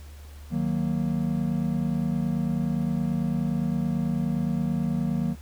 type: chord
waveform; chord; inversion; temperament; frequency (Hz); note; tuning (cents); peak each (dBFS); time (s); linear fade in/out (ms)
triangle; D# minor; none; equal; 155.56 / 185 / 233.1; D#3 / F#3 / A#3; 0 / 0 / 0; -26; 0.5-5.36; 50
effects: added 73 Hz sine -41 dBFS peak until 5.41 s + pink hiss -53 dBFS RMS until 5.41 s